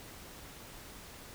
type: silence
effects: pink hiss -50 dBFS RMS until 1.34 s